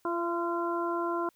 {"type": "harmonic tone with a mistuned harmonic", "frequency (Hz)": 343.2, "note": "F4", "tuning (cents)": -30, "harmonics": [1, 2, 3, 4], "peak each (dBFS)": [-31, -36, -33, -37], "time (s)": [0.05, 1.29], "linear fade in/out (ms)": 2, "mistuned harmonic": 2, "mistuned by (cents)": -21, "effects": ["white hiss -69 dBFS RMS until 1.35 s"]}